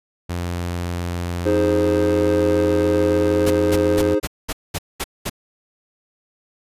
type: tone with pitch glide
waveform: sawtooth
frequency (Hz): 87.31 to 86.76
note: F2 to F2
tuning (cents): 0 to -11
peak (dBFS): -19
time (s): 0.29-4.15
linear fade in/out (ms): 10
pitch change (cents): -11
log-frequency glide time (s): 0.68-3.71
type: chord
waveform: triangle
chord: Ab major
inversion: second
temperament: equal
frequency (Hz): 311.1 / 415.3 / 523.3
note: Eb4 / Ab4 / C5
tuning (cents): 0 / 0 / 0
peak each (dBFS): -18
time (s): 1.45-4.2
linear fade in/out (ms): 20
type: noise bursts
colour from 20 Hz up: pink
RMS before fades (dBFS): -24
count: 8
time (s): 3.46-5.298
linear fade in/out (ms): 10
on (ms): 46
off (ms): 210
effects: resampled to 32000 Hz